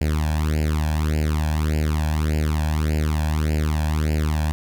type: tone with flanger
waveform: sawtooth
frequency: 76.8 Hz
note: D#2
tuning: 22 cents flat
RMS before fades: -21 dBFS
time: 0.01-4.52 s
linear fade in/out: 0 ms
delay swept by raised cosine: 0.41 to 1.22 ms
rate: 1.7 Hz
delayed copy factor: +0.95
effects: none